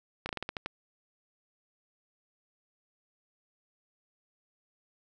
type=slowing click train; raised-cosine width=0.3 ms; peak=-18 dBFS; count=8; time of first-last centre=0.26-0.66 s; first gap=31 ms; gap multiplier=1.2; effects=none